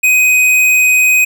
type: tone with hard clipping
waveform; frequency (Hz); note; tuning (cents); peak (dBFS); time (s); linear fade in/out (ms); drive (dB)
sine; 2507; D#7; +12; -8; 0.03-1.25; 10; 14
effects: none